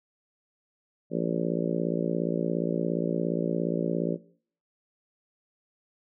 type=harmonic tone; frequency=57.2 Hz; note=A#1; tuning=32 cents flat; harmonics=3 / 4 / 5 / 6 / 7 / 8 / 9 / 10; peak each=-31 / -32 / -33 / -34 / -34 / -35 / -36 / -36 dBFS; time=1.1-4.18 s; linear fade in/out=50 ms; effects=noise-tail reverb RT60 0.5 s tail -18 dB re dry